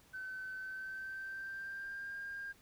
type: tone with pitch glide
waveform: sine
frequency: 1525 to 1606.4 Hz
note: G6 to G6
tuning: -48 to +42 cents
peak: -40 dBFS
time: 0.13-2.53 s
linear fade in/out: 20 ms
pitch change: +90 cents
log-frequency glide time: 0.54-2.18 s
effects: tanh soft clip ceiling -37 dBFS + pink hiss -65 dBFS RMS until 2.61 s